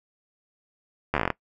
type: slowing click train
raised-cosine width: 0.5 ms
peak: -8 dBFS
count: 10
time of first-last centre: 1.14-1.303 s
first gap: 12 ms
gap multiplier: 1.1
effects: noise-tail reverb RT60 0.1 s tail -20 dB re dry